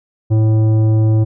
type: tone with tanh clipping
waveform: triangle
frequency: 109.6 Hz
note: A2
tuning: 6 cents flat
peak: -11 dBFS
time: 0.3-1.25 s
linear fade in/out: 20 ms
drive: 15 dB
effects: none